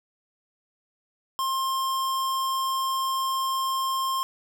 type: tone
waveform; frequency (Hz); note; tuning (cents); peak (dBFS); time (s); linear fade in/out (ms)
square; 1061; C6; +24; -25; 1.39-4.23; 0
effects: none